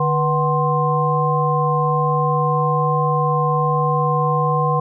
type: harmonic tone with a mistuned harmonic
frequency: 149.9 Hz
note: D3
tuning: 36 cents sharp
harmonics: 1 / 3 / 5 / 7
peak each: -19 / -22 / -24 / -19 dBFS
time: 0-4.8 s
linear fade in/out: 5 ms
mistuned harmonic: 3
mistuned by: +140 cents
effects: none